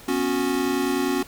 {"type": "chord", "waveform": "square", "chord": "B suspended second", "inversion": "none", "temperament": "equal with one note detuned", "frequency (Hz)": [246.9, 277.2, 366], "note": ["B3", "C#4", "F#4"], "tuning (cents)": [0, 0, -19], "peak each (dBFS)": [-29, -25, -26], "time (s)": [0.08, 1.23], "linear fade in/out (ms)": 5, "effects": ["pink hiss -45 dBFS RMS until 1.27 s"]}